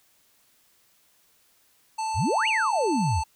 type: harmonic tone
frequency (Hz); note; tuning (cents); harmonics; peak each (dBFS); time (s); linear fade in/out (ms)
882; A5; +4; 1 / 3 / 5 / 7 / 9 / 10; -26 / -41 / -41 / -43 / -44 / -48; 1.98-3.24; 10
type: exponential two-way sweep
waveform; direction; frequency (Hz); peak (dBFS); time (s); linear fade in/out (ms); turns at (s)
sine; up then down; 65.3 to 2960 to 65.3; -22; 2.14-3.23; 50; 2.48
effects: white hiss -63 dBFS RMS until 3.35 s